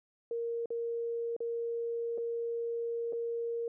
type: tone with dropouts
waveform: sine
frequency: 466.2 Hz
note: A#4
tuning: in tune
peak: -32 dBFS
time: 0.31-3.68 s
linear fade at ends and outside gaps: 2 ms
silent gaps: 0.658-0.704 / 1.365-1.404 / 2.177-2.181 / 3.125-3.131 s
effects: none